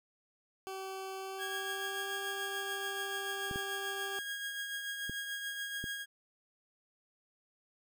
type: tone with pitch glide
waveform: 20% pulse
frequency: 382.8 to 392.9 Hz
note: G4 to G4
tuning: -41 to +4 cents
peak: -35 dBFS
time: 0.67-4.19 s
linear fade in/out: 0 ms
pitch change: +45 cents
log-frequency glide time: 1.16-2.16 s
type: tone with tremolo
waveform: 30% pulse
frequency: 1636 Hz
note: G#6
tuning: 26 cents flat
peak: -33 dBFS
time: 1.38-6.06 s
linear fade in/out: 50 ms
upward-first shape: triangle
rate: 6.9 Hz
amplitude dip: 45%
type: clicks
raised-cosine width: 3 ms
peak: -28 dBFS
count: 4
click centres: 3.512 / 3.559 / 5.096 / 5.841 s
effects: none